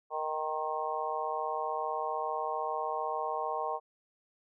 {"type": "harmonic tone with a mistuned harmonic", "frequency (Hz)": 155.56, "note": "D#3", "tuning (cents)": 0, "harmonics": [3, 4, 5, 6, 7], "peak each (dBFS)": [-39, -38, -36, -38, -37], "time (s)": [0.1, 3.8], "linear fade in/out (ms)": 50, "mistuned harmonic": 7, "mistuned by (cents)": -21, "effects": []}